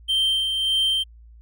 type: tone with tremolo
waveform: triangle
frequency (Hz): 3136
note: G7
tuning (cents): 0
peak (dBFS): -16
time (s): 0.08-1.04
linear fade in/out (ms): 20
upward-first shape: sine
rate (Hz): 1.7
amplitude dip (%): 40
effects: added 57 Hz sine -44 dBFS peak until 1.41 s